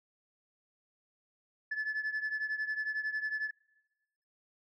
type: beating tone pair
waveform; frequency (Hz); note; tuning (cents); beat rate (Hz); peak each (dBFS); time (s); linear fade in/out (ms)
sine; 1727 / 1738; A6 / A6; -33 / -22; 11; -32 / -36; 1.71-3.51; 10
effects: noise-tail reverb RT60 1.0 s tail -22 dB re dry + tanh soft clip ceiling -29 dBFS